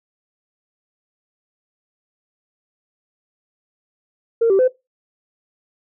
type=tone with pitch steps; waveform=sine; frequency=459.8 / 387.2 / 510 Hz; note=A#4 / G4 / C5; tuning=-24 / -21 / -44 cents; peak=-10 dBFS; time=4.41-4.68 s; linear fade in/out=10 ms; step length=90 ms; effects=noise-tail reverb RT60 0.2 s tail -19 dB re dry + tanh soft clip ceiling -8 dBFS